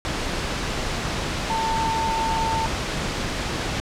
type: tone in noise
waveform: sine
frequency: 896 Hz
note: A5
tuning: 31 cents sharp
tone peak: -22 dBFS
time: 1.5-2.66 s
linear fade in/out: 0 ms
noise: pink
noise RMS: -26 dBFS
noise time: 0.05-3.8 s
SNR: +1 dB
effects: low-pass 6000 Hz 12 dB/octave